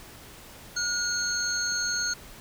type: tone cluster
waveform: sine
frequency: 1443 / 4329 / 6420 Hz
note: F#6 / C#8 / G8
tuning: -44 / -42 / +40 cents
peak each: -30 dBFS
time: 0.76-2.14 s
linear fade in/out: 10 ms
effects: pink hiss -47 dBFS RMS until 2.4 s